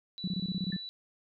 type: tone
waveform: sine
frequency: 3951 Hz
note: B7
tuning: in tune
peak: -39 dBFS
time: 0.18-0.89 s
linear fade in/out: 0 ms
type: tone bursts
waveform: sine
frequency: 185 Hz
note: F#3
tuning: in tune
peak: -29 dBFS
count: 9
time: 0.24-0.765 s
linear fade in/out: 2 ms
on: 37 ms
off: 24 ms
type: tone with exponential decay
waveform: sine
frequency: 1767 Hz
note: A6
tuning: 7 cents sharp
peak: -39 dBFS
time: 0.72-0.84 s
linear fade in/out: 5 ms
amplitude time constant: 25 ms
effects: none